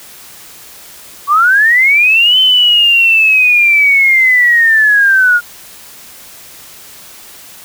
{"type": "linear two-way sweep", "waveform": "sine", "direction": "up then down", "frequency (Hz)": [1108.7, 3075, 1415], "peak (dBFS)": -5, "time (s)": [1.27, 5.41], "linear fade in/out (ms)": 50, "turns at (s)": 2.39, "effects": ["white hiss -35 dBFS RMS until 7.64 s"]}